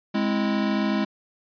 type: chord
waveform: square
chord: Ab augmented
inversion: none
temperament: equal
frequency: 207.7 / 261.6 / 329.6 Hz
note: Ab3 / C4 / E4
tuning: 0 / 0 / 0 cents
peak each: -24 / -29 / -29 dBFS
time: 0.14-1.05 s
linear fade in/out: 10 ms
effects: resampled to 11025 Hz